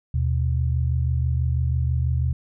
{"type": "tone pair together", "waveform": "sine", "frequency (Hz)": [77.78, 123.9], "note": ["D#2", "B2"], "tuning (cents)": [0, 6], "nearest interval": "minor sixth", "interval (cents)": 806, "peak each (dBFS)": [-21, -23], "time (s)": [0.14, 2.33], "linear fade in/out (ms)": 5, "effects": []}